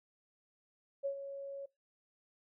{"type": "tone with ADSR envelope", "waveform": "sine", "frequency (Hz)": 554.4, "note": "C#5", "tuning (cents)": 0, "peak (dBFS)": -31, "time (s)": [1.03, 1.66], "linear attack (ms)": 26, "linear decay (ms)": 88, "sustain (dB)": -10, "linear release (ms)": 9, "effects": ["noise-tail reverb RT60 0.2 s tail -21 dB re dry"]}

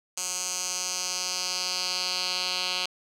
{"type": "tone with band-pass filter sweep", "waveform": "10% pulse", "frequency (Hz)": 182.5, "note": "F#3", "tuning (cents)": -24, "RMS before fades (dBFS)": -30, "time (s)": [0.17, 2.86], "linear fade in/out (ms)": 5, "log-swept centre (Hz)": [7000, 3800], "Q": 2.8, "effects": []}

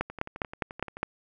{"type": "two click trains", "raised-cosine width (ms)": 0.5, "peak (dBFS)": [-12, -24], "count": [6, 11], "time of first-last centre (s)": [[0.01, 1.03], [0.1, 0.97]], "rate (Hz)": [4.9, 11.5], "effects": []}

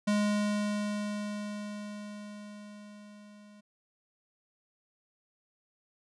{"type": "tone with level ramp", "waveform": "square", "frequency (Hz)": 207.7, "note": "G#3", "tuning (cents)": 0, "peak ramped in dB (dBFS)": [-25, -53], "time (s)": [0.07, 3.61], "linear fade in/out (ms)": 10, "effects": ["resampled to 22050 Hz"]}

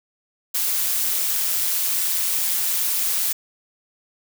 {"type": "noise with amplitude modulation", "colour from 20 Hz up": "blue", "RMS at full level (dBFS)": -20, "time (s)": [0.54, 3.33], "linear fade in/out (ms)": 10, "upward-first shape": "sine", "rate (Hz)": 177, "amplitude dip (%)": 45, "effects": []}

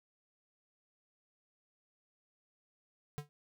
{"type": "tone with exponential decay", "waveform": "square", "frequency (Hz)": 146.8, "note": "D3", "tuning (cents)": 0, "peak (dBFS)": -34, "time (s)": [3.18, 3.29], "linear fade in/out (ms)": 0, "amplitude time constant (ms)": 22, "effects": []}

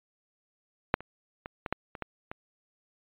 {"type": "clicks", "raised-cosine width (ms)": 0.5, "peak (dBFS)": [-6, -27, -22, -18, -12, -25, -18, -22], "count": 8, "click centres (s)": [0.941, 1.006, 1.459, 1.662, 1.726, 1.952, 2.023, 2.315], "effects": ["resampled to 8000 Hz"]}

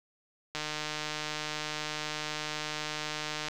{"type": "click train", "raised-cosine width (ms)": 0.2, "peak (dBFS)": -17, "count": 447, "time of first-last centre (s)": [0.55, 3.484], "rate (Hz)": 152, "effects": []}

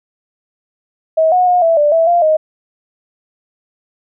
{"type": "tone with pitch steps", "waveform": "sine", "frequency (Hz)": [640, 728, 718, 661, 590, 657, 694, 624], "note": ["D#5", "F#5", "F5", "E5", "D5", "E5", "F5", "D#5"], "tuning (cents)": [49, -28, 48, 5, 8, -6, -11, 5], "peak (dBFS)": -8, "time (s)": [1.17, 2.37], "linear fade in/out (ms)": 10, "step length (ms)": 150, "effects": []}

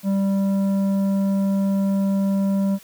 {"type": "tone with tanh clipping", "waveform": "sine", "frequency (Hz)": 196, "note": "G3", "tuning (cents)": 0, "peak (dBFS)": -19, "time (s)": [0.03, 2.79], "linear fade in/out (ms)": 50, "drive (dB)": 9, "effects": ["white hiss -48 dBFS RMS until 2.83 s"]}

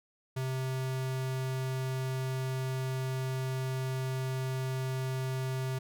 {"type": "tone", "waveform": "square", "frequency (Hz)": 130.81, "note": "C3", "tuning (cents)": 0, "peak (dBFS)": -32, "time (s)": [0.36, 5.79], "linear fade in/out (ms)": 10, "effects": []}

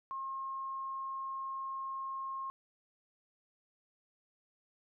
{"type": "tone", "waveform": "sine", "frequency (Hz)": 1073, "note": "C6", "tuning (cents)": 43, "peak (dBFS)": -37, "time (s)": [0.11, 2.5], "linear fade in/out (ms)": 0, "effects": []}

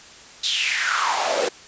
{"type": "noise with high-pass filter sweep", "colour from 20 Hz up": "pink", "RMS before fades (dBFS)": -22, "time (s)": [0.43, 1.49], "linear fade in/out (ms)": 10, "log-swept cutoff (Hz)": [3900, 430], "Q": 5.1, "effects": ["white hiss -44 dBFS RMS until 1.67 s", "resampled to 16000 Hz"]}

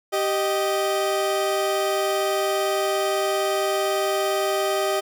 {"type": "tone pair together", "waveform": "30% pulse", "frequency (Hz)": [389.7, 620], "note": ["G4", "D#5"], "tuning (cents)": [-10, -6], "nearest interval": "minor sixth", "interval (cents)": 804, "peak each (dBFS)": -21, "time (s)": [0.12, 5.01], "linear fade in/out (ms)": 20, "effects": []}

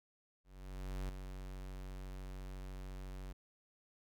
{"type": "tone with ADSR envelope", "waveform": "square", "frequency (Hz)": 47.01, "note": "F#1", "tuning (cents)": 28, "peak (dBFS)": -38, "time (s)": [0.44, 3.33], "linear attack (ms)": 650, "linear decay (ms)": 7, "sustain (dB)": -7, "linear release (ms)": 11, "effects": []}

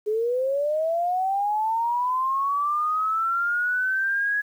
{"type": "linear sweep", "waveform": "sine", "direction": "up", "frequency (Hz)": [415.3, 1680], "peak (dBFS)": -21, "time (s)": [0.06, 4.42], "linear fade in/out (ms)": 20, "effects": ["9-bit"]}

